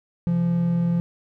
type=tone pair together; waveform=triangle; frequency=130.81 / 171.88 Hz; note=C3 / F3; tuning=0 / -27 cents; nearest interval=perfect fourth; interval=473 cents; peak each=-27 / -17 dBFS; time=0.27-1 s; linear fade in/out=0 ms; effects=none